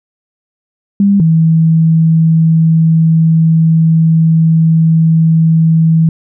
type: tone pair in turn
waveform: sine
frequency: 199.7 / 162.01 Hz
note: G3 / E3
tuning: +32 / -30 cents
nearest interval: major third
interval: 362 cents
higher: first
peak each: -5 dBFS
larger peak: neither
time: 1-1.2 / 1.2-6.09 s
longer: second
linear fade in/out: 2 ms
effects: none